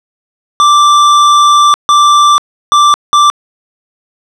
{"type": "tone bursts at uneven times", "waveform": "square", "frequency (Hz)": 1174.7, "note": "D6", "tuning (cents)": 0, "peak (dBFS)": -4, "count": 4, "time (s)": [[0.6, 1.74], [1.89, 2.38], [2.72, 2.94], [3.13, 3.3]], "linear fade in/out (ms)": 0, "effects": ["low-pass 6000 Hz 12 dB/octave"]}